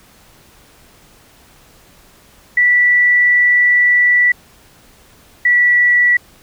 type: tone pair in turn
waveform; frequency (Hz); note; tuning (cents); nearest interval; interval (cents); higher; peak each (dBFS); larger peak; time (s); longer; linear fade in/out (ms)
sine; 1961 / 1950.9; B6 / B6; -13 / -22; unison; 9; first; -8; neither; 2.57-4.32 / 5.45-6.17; first; 5
effects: pink hiss -47 dBFS RMS until 6.42 s